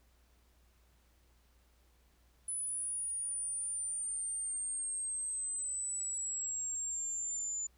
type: exponential sweep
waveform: sine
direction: down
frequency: 10010 to 7040 Hz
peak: -35 dBFS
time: 2.48-7.67 s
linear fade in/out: 5 ms
effects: added 60 Hz sine -66 dBFS peak until 7.77 s + pink hiss -72 dBFS RMS until 7.77 s